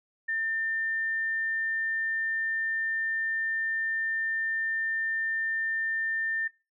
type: tone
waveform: sine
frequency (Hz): 1800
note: A6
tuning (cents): +39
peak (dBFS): -27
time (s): 0.28-6.48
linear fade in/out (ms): 10
effects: noise-tail reverb RT60 0.3 s tail -23 dB re dry